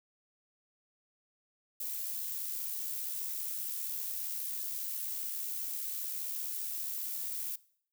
violet noise with amplitude modulation, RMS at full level -36 dBFS, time 1.8-7.56 s, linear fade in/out 5 ms, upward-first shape sine, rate 75 Hz, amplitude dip 35%, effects noise-tail reverb RT60 0.6 s tail -21 dB re dry

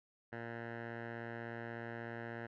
10% pulse tone with low-pass filter, 116.54 Hz, A#2, in tune, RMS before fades -45 dBFS, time 0.32-2.47 s, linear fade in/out 10 ms, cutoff 1700 Hz, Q 2.6, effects none

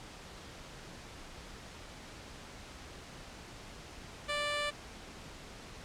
10% pulse tone, 587.3 Hz, D5, in tune, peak -24 dBFS, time 4.28-4.71 s, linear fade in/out 20 ms, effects pink hiss -49 dBFS RMS until 5.84 s + low-pass 7000 Hz 12 dB/octave

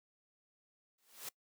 white noise with exponential growth, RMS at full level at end -41 dBFS, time 0.98-1.29 s, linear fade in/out 5 ms, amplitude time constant 66 ms, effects noise-tail reverb RT60 0.1 s tail -23 dB re dry + high-pass 200 Hz 12 dB/octave

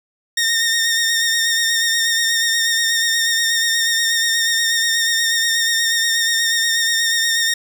15% pulse tone with vibrato, 1837 Hz, A#6, 26 cents flat, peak -9 dBFS, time 0.37-7.54 s, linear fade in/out 5 ms, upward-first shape sine, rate 8.3 Hz, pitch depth 28 cents each way, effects none

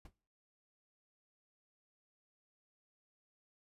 brown noise with exponential decay, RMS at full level -44 dBFS, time 0.05-0.13 s, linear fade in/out 5 ms, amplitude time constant 16 ms, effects noise-tail reverb RT60 0.5 s tail -22 dB re dry + resampled to 32000 Hz

